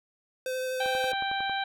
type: tone with vibrato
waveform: square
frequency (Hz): 514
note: C5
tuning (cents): -31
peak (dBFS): -30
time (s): 0.46-1.12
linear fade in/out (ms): 2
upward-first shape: triangle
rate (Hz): 12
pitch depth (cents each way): 12
type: harmonic tone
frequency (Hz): 784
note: G5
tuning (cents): 0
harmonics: 1 / 2 / 3 / 4 / 5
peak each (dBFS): -30 / -33 / -39 / -39 / -37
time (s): 0.8-1.64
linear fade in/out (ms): 5
type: click train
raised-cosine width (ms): 1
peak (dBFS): -27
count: 8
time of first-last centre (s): 0.86-1.496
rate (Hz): 11
effects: none